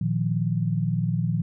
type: chord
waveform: sine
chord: Bb suspended fourth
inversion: none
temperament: just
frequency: 116.54 / 155.39 / 174.81 Hz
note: Bb2 / Eb3 / F3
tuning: 0 / -2 / +2 cents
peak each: -26 dBFS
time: 0.01-1.42 s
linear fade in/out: 5 ms
effects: none